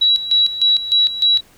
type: tone with tremolo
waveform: sine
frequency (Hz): 3902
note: B7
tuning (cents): -22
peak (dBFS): -10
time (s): 0.01-1.41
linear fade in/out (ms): 10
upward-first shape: square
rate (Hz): 3.3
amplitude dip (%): 75
effects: pink hiss -50 dBFS RMS until 1.57 s